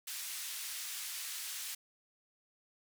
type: band-pass noise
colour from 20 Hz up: white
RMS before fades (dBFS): -42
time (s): 0.07-1.75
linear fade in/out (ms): 5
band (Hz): 1800 to 13000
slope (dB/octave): 12
effects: none